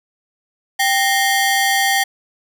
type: ring-modulated tone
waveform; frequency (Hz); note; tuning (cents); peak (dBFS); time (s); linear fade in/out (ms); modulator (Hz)
sawtooth; 1318.5; E6; 0; -7; 0.79-2.04; 10; 535
effects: none